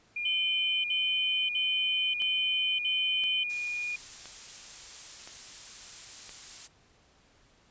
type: tone with pitch glide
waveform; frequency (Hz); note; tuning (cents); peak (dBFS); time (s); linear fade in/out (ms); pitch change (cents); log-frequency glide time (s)
sine; 2417 to 2439; D7 to D#7; +49 to -35; -31; 0.16-3.96; 5; +16; 0.68-1.16
type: tone bursts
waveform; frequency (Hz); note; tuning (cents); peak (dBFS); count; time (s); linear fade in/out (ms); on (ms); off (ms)
sine; 3063; G7; -41; -27; 5; 0.25-3.436; 5; 590; 59
type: click train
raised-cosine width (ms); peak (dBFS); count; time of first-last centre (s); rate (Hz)
0.2; -28; 5; 2.22-6.293; 0.982
type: noise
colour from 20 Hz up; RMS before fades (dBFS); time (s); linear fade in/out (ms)
blue; -41; 3.49-6.68; 20
effects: pink hiss -63 dBFS RMS until 7.7 s + resampled to 16000 Hz